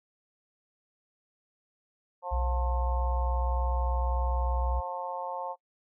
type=harmonic tone; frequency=178.3 Hz; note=F3; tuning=36 cents sharp; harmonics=3 / 4 / 5 / 6; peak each=-38 / -40 / -35 / -41 dBFS; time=2.22-5.56 s; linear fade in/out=50 ms
type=tone; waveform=sine; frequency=61.7 Hz; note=B1; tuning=1 cent flat; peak=-26 dBFS; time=2.31-4.81 s; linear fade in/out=20 ms
effects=noise-tail reverb RT60 0.1 s tail -23 dB re dry